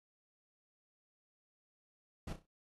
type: noise with echo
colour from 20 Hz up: brown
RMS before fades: -42 dBFS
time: 2.27-2.33 s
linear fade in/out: 5 ms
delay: 32 ms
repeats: 4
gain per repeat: -9 dB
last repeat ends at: 2.458 s
effects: noise-tail reverb RT60 0.1 s tail -26 dB re dry + AAC 32 kbps